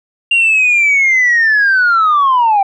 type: linear sweep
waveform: sine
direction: down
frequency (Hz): 2794 to 770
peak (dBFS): -6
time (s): 0.31-2.63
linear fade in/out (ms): 5
effects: tanh soft clip ceiling -5 dBFS